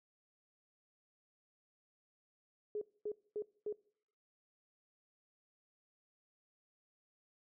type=tone bursts; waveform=sine; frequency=420.2 Hz; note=G#4; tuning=20 cents sharp; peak=-36 dBFS; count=4; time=2.75-3.726 s; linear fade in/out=2 ms; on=64 ms; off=240 ms; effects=noise-tail reverb RT60 0.6 s tail -23 dB re dry